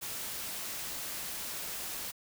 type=noise; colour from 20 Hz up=white; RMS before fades=-39 dBFS; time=0.01-2.12 s; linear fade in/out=20 ms; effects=none